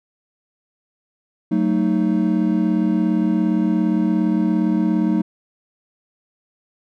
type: chord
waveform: triangle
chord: D# diminished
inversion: first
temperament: just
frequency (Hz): 186.68 / 224 / 311.1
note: F#3 / A3 / D#4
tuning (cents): +16 / +31 / 0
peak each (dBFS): -18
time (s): 1.51-5.22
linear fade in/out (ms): 10
effects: none